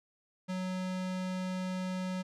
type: tone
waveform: square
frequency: 185 Hz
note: F#3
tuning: in tune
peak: -34 dBFS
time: 0.48-2.23 s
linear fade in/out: 20 ms
effects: low-pass 7000 Hz 12 dB/octave